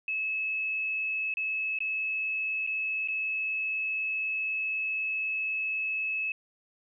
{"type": "tone with dropouts", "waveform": "sine", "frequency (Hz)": 2592, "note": "E7", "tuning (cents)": -30, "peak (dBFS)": -28, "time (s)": [0.08, 6.32], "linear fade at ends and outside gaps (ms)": 2, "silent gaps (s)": [[1.34, 1.37], [1.788, 1.804], [2.666, 2.673], [3.076, 3.084]], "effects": []}